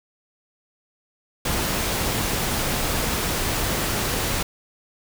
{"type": "noise", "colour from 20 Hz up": "pink", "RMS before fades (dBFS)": -24, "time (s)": [1.45, 4.43], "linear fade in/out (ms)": 5, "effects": []}